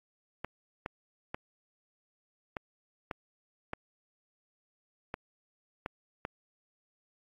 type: clicks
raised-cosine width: 0.5 ms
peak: -20 dBFS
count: 9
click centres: 0.446 / 0.861 / 1.345 / 2.568 / 3.112 / 3.734 / 5.141 / 5.861 / 6.251 s
effects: AAC 32 kbps